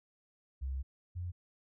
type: tone pair in turn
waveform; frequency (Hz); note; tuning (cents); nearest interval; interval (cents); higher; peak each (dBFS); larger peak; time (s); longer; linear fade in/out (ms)
sine; 66.4 / 88.63; C2 / F2; +26 / +26; perfect fourth; 500; second; -34 / -36; first; 0.61-0.83 / 1.15-1.32; first; 20
effects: none